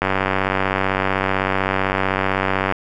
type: click train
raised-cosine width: 0.5 ms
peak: -3 dBFS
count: 260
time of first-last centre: 0.02-2.724 s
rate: 95.8 Hz
effects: none